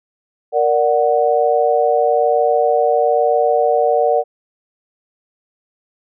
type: chord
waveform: sine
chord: Bb augmented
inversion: none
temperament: equal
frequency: 466.2 / 587.3 / 740 Hz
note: Bb4 / D5 / F#5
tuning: 0 / 0 / 0 cents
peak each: -16 dBFS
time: 0.52-4.24 s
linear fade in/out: 50 ms
effects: none